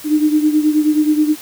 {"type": "beating tone pair", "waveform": "sine", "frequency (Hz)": [302.1, 311.5], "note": ["D4", "D#4"], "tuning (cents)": [49, 2], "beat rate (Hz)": 9.4, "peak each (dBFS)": [-12, -17], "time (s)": [0.04, 1.36], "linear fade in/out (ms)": 50, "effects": ["white hiss -35 dBFS RMS until 1.41 s"]}